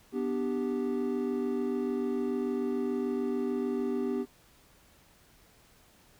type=chord; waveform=triangle; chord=G major; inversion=first; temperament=equal; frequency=246.9 / 293.7 / 392 Hz; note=B3 / D4 / G4; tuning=0 / 0 / 0 cents; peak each=-30 / -34 / -30 dBFS; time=0.12-4.26 s; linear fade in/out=50 ms; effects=pink hiss -61 dBFS RMS until 6.19 s